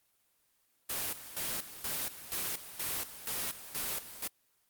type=noise with tremolo; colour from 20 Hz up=white; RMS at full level=-35 dBFS; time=0.89-4.28 s; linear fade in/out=10 ms; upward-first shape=square; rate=2.1 Hz; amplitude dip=75%; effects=white hiss -73 dBFS RMS until 4.69 s + Opus 24 kbps